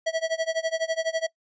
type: tone with tremolo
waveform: square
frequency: 650 Hz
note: E5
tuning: 24 cents flat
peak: -22 dBFS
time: 0.06-1.27 s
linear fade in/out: 10 ms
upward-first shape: sine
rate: 12 Hz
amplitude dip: 95%
effects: noise-tail reverb RT60 0.1 s tail -22 dB re dry + resampled to 16000 Hz